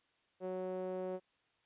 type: tone with band-pass filter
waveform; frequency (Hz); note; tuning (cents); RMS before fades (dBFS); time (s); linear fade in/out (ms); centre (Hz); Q
sawtooth; 185; F#3; 0; -40; 0.4-1.2; 50; 480; 3.8
effects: white hiss -75 dBFS RMS until 1.65 s + resampled to 8000 Hz